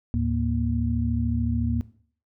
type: tone cluster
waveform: sine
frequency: 75 / 108.8 / 235.7 Hz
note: D2 / A2 / A#3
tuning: +37 / -19 / +19 cents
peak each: -26 dBFS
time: 0.14-1.81 s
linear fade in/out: 0 ms
effects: noise-tail reverb RT60 0.5 s tail -17 dB re dry